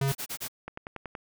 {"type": "tone", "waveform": "square", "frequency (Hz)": 137.1, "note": "C#3", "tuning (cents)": -19, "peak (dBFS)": -25, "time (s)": [0.01, 0.12], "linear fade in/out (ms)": 5}
{"type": "noise bursts", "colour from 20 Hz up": "white", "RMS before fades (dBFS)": -35, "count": 4, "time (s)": [0.07, 0.484], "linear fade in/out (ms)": 20, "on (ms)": 81, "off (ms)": 30}
{"type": "click train", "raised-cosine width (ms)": 0.5, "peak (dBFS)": -22, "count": 6, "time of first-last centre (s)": [0.68, 1.152], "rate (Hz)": 10.6}
{"effects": []}